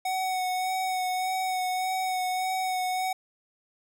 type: tone with vibrato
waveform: square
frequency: 744 Hz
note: F#5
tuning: 9 cents sharp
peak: -27 dBFS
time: 0.05-3.13 s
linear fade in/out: 5 ms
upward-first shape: sine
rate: 1.7 Hz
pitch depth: 19 cents each way
effects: none